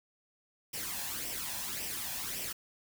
white noise with flanger, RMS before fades -38 dBFS, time 0.73-2.53 s, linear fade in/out 10 ms, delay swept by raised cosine 0.36 to 1.21 ms, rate 1.8 Hz, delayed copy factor +0.6, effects none

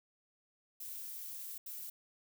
violet noise bursts at uneven times, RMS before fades -45 dBFS, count 2, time 0.8-1.58 / 1.66-1.9 s, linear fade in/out 5 ms, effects none

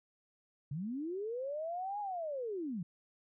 sine linear two-way sweep, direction up then down, 130.81 to 840 to 158 Hz, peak -36 dBFS, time 0.71-2.83 s, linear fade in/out 5 ms, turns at 2 s, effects none

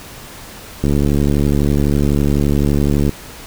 click train, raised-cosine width 3 ms, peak -3 dBFS, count 163, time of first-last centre 0.84-3.093 s, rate 71.9 Hz, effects pink hiss -35 dBFS RMS until 3.46 s

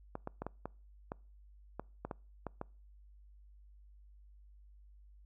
clicks, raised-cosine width 1 ms, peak -25 dBFS, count 11, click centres 0.154 / 0.274 / 0.42 / 0.466 / 0.656 / 1.119 / 1.796 / 2.05 / 2.112 / 2.467 / 2.614 s, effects noise-tail reverb RT60 0.4 s tail -26 dB re dry + added 50 Hz sine -56 dBFS peak until 5.25 s

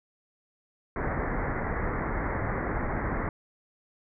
pink low-pass noise, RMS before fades -30 dBFS, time 0.96-3.29 s, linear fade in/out 2 ms, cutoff 2100 Hz, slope 96 dB/octave, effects none

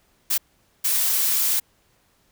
blue noise bursts at uneven times, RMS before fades -21 dBFS, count 2, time 0.3-0.38 / 0.84-1.6 s, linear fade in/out 10 ms, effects pink hiss -63 dBFS RMS until 2.31 s

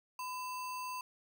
sine tone with sample-and-hold, 1008 Hz, B5, 35 cents sharp, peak -38 dBFS, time 0.19-1.01 s, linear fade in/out 2 ms, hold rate 3675 Hz, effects none

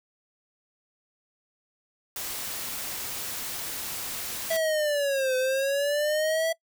white noise, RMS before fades -34 dBFS, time 2.16-4.57 s, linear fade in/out 2 ms
square linear two-way sweep, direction down then up, 660 to 510 to 660 Hz, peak -24 dBFS, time 4.5-6.53 s, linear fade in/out 10 ms, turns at 5.36 s
effects noise-tail reverb RT60 0.1 s tail -23 dB re dry

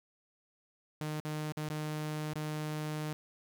sawtooth tone with dropouts, 152.9 Hz, D#3, 30 cents flat, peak -31 dBFS, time 1.01-3.13 s, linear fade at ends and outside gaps 0 ms, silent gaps 1.201-1.25 / 1.522-1.571 / 1.687-1.701 / 2.334-2.356 s, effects none

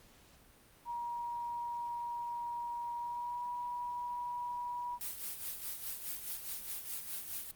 sine tone with pitch glide, 951 to 968.7 Hz, A#5 to B5, +34 to -34 cents, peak -36 dBFS, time 0.85-4.99 s, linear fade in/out 50 ms, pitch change +32 cents, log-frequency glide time 2.96-3.45 s
blue noise with tremolo, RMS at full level -39 dBFS, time 5.01-7.51 s, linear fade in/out 0 ms, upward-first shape sine, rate 4.8 Hz, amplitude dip 60%
effects pink hiss -62 dBFS RMS until 7.55 s + Opus 48 kbps

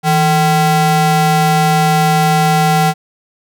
square ring-modulated tone, 303.1 Hz, D#4, 45 cents flat, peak -7 dBFS, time 0.03-2.94 s, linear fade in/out 50 ms, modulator 466 Hz, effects none

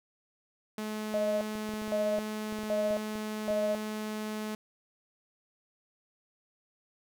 sawtooth tone, 214.5 Hz, A3, 44 cents flat, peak -30 dBFS, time 0.78-4.55 s, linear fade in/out 2 ms
sine tone bursts, 628 Hz, D#5, 16 cents sharp, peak -27 dBFS, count 4, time 1.14-3.75 s, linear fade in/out 0 ms, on 270 ms, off 510 ms
clicks, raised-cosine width 2 ms, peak -32 dBFS, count 12, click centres 1.554 / 1.691 / 1.737 / 1.818 / 1.879 / 2.184 / 2.525 / 2.588 / 2.634 / 2.907 / 3.155 / 3.505 s
effects none

